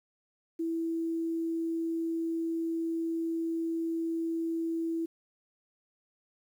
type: tone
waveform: sine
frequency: 329.6 Hz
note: E4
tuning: in tune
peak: -29 dBFS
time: 0.59-5.06 s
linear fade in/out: 10 ms
effects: 10-bit